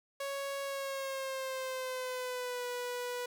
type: tone with pitch glide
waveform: sawtooth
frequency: 554.4 to 491.1 Hz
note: C#5 to B4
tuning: 0 to -10 cents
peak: -32 dBFS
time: 0.2-3.26 s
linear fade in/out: 5 ms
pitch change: -210 cents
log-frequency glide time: 0.63-2.65 s
effects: none